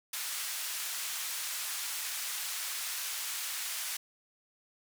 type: band-pass noise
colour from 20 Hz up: white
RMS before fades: -37 dBFS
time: 0.13-3.97 s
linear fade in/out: 5 ms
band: 1200 to 13000 Hz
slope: 12 dB/octave
effects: none